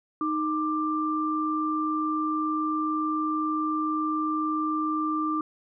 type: tone pair together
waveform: sine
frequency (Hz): 310.1 / 1183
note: D#4 / D6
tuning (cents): -6 / +12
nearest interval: octave + major seventh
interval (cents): 2318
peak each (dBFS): -27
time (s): 0.21-5.41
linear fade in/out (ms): 2
effects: none